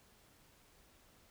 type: silence
effects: pink hiss -66 dBFS RMS until 1.3 s